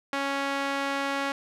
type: tone with band-pass filter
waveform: sawtooth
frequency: 277.2 Hz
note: C#4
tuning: in tune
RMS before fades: -29 dBFS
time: 0.13-1.32 s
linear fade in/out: 2 ms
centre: 1600 Hz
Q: 0.68
effects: none

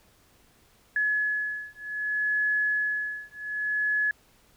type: beating tone pair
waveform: sine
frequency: 1700 / 1700.64 Hz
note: G#6 / G#6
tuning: +40 / +41 cents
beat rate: 0.64 Hz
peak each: -28 dBFS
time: 0.96-4.11 s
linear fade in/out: 2 ms
effects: pink hiss -61 dBFS RMS until 4.56 s

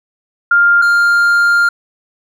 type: tone pair in turn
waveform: sine / triangle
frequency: 1401 / 1401 Hz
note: F6 / F6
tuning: +5 / +5 cents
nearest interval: unison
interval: 0 cents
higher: neither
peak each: -6 dBFS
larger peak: neither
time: 0.51-0.82 / 0.82-1.69 s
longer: second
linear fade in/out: 5 ms
effects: none

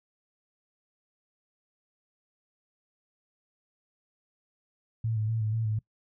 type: tone with vibrato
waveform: sine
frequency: 110.4 Hz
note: A2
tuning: 6 cents sharp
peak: -26 dBFS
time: 5.04-5.79 s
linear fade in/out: 5 ms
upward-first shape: square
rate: 4.1 Hz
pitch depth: 38 cents each way
effects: noise-tail reverb RT60 0.1 s tail -23 dB re dry

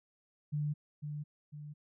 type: tone with echo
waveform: sine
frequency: 148.4 Hz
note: D3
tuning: 18 cents sharp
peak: -31 dBFS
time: 0.52-0.74 s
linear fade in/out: 20 ms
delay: 500 ms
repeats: 2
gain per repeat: -6 dB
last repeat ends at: 1.74 s
effects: none

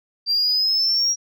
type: exponential sweep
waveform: sine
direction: up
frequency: 4687 to 5690 Hz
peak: -15 dBFS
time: 0.26-1.16 s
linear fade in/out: 50 ms
effects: tanh soft clip ceiling -14 dBFS

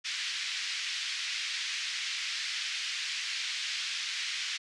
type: band-pass noise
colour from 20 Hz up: pink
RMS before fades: -35 dBFS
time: 0.04-4.58 s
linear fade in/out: 20 ms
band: 2000 to 5700 Hz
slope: 24 dB/octave
effects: resampled to 24000 Hz

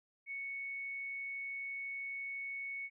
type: tone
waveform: sine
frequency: 2217 Hz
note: C#7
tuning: in tune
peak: -39 dBFS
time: 0.26-2.9 s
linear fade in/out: 50 ms
effects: none

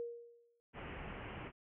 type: tone with exponential decay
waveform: sine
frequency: 471.5 Hz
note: A#4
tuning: 20 cents sharp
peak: -37 dBFS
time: 0-0.6 s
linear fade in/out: 0 ms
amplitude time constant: 130 ms
type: low-pass noise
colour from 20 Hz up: pink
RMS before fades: -47 dBFS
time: 0.73-1.52 s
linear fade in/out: 50 ms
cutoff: 3000 Hz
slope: 96 dB/octave
effects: none

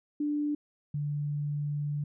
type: tone pair in turn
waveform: sine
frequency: 294.9 / 146.43 Hz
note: D4 / D3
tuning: +7 / -5 cents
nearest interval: octave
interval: 1212 cents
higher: first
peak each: -27 / -29 dBFS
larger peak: first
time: 0.2-0.55 / 0.94-2.04 s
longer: second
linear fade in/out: 5 ms
effects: none

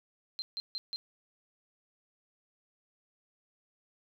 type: tone bursts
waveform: sine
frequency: 4139 Hz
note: C8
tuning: 20 cents flat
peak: -34 dBFS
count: 4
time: 0.39-0.96 s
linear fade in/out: 0 ms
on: 30 ms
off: 150 ms
effects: none

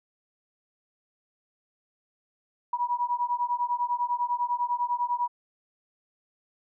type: beating tone pair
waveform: sine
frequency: 964 / 974 Hz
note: B5 / B5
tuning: -42 / -24 cents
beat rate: 10 Hz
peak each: -28 / -28 dBFS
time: 2.73-5.28 s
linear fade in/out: 5 ms
effects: none

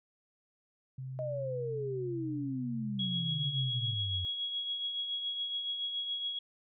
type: tone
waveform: sine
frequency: 130.81 Hz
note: C3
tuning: in tune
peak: -38 dBFS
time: 0.98-3.94 s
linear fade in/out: 5 ms
type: exponential sweep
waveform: sine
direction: down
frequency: 634 to 87.1 Hz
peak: -34 dBFS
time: 1.19-4.25 s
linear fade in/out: 0 ms
type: tone with tremolo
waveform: sine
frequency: 3322 Hz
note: G#7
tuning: in tune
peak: -31 dBFS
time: 2.99-6.39 s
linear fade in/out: 5 ms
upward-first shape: triangle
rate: 7.1 Hz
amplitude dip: 50%
effects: none

